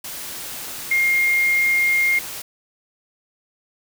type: tone in noise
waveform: sine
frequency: 2128 Hz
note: C7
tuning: 29 cents sharp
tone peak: -15 dBFS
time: 0.91-2.19 s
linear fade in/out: 5 ms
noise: white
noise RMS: -32 dBFS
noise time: 0.04-2.42 s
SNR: +14 dB
effects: none